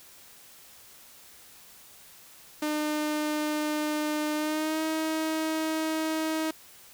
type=tone with pitch glide; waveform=sawtooth; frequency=302.5 to 316.6 Hz; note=D#4 to D#4; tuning=-49 to +30 cents; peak=-23 dBFS; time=2.62-6.51 s; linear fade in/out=5 ms; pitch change=+79 cents; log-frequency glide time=4.34-4.82 s; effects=white hiss -52 dBFS RMS until 6.93 s